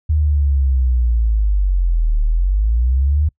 sine linear two-way sweep, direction down then up, 77.78 to 36.71 to 77.78 Hz, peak -12 dBFS, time 0.09-3.29 s, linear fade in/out 10 ms, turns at 2.22 s, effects noise-tail reverb RT60 0.1 s tail -25 dB re dry

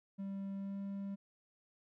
triangle tone with pitch glide, 196 to 197.82 Hz, G3 to G3, 0 to +16 cents, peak -37 dBFS, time 0.18-1.16 s, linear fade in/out 20 ms, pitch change +16 cents, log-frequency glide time 0.56-0.78 s, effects none

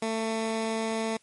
15% pulse tone, 223 Hz, A3, 23 cents sharp, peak -21 dBFS, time 0.02-1.17 s, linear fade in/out 5 ms, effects white hiss -63 dBFS RMS until 1.22 s + MP3 48 kbps

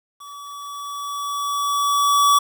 square tone with level ramp, 1143 Hz, D6, 47 cents flat, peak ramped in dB -37 to -12 dBFS, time 0.2-2.39 s, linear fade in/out 10 ms, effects 9-bit

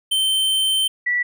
square / sine tone pair in turn, 3103 / 1954.8 Hz, G7 / B6, -18 / -18 cents, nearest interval minor sixth, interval 800 cents, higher first, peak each -17 dBFS, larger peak neither, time 0.11-0.88 / 1.06-1.23 s, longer first, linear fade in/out 10 ms, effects none

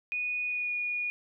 sine tone with pitch glide, 2475 to 2448 Hz, D#7 to D#7, -10 to -29 cents, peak -29 dBFS, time 0.12-1.1 s, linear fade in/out 0 ms, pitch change -19 cents, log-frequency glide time 0.46-0.73 s, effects none

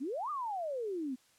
sine exponential two-way sweep, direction up then down, 241.6 to 1244.5 to 243.6 Hz, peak -34 dBFS, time 0-1.16 s, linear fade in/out 20 ms, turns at 0.3 s, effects white hiss -67 dBFS RMS until 1.38 s + low-pass 10000 Hz 12 dB/octave

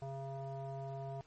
square tone with low-pass filter, 136.1 Hz, C#3, 31 cents flat, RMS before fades -43 dBFS, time 0.02-1.21 s, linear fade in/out 0 ms, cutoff 770 Hz, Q 8.3, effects pink hiss -67 dBFS RMS until 1.26 s + MP3 32 kbps

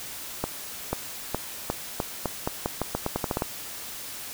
accelerating click train, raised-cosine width 1 ms, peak -11 dBFS, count 16, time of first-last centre 0.44-3.421 s, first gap 490 ms, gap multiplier 0.85, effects white hiss -38 dBFS RMS until 4.33 s

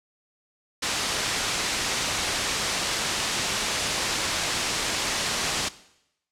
white low-pass noise, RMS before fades -27 dBFS, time 0.82-5.69 s, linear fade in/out 10 ms, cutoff 6500 Hz, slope 12 dB/octave, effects noise-tail reverb RT60 0.8 s tail -17 dB re dry + low-pass 10000 Hz 12 dB/octave

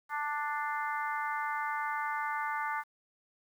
harmonic tone with a mistuned harmonic, 294.6 Hz, D4, 6 cents sharp, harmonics 3 / 4 / 5 / 6 / 7, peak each -35 / -37 / -39 / -41 / -42 dBFS, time 0.09-2.84 s, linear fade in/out 50 ms, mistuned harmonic 7, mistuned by +16 cents, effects 10-bit

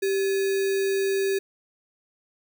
sine tone with sample-and-hold, 390.1 Hz, G4, 8 cents flat, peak -21 dBFS, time 0.02-1.39 s, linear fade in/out 10 ms, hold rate 2100 Hz, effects none

